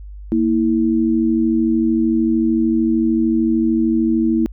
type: tone pair together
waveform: sine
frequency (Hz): 231.1 / 324.4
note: A#3 / E4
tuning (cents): -15 / -28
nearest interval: tritone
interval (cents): 587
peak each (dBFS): -16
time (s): 0.32-4.46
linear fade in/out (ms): 0
effects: added 50 Hz sine -31 dBFS peak until 4.52 s